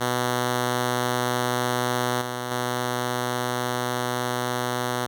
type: tone with level steps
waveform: 5% pulse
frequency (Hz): 123.47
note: B2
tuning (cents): 0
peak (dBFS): -11 / -17 / -13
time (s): 0-5.07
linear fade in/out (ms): 20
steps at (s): 2.21 / 2.51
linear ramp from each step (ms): 5
effects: none